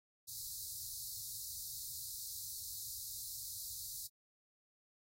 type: band-stop noise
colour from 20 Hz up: white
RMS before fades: -45 dBFS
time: 0.27-4.08 s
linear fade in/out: 20 ms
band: 130 to 3900 Hz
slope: 96 dB/octave
effects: AAC 48 kbps